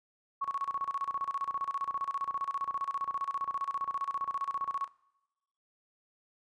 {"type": "tone with tremolo", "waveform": "sine", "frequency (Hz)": 1108.7, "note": "C#6", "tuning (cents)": 0, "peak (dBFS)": -29, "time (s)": [0.41, 4.88], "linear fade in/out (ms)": 10, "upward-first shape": "square", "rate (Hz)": 15, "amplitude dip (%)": 80, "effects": ["noise-tail reverb RT60 0.9 s tail -22 dB re dry", "resampled to 22050 Hz"]}